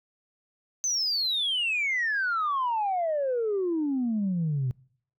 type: exponential sweep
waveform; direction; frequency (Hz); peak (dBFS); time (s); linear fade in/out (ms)
sine; down; 6272 to 123.47; -23; 0.84-4.71; 0
effects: noise-tail reverb RT60 0.6 s tail -25 dB re dry + tanh soft clip ceiling -21 dBFS